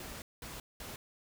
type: noise bursts at uneven times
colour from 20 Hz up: pink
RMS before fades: -45 dBFS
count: 3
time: 0-0.22 / 0.42-0.6 / 0.8-0.96 s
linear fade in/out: 2 ms
effects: none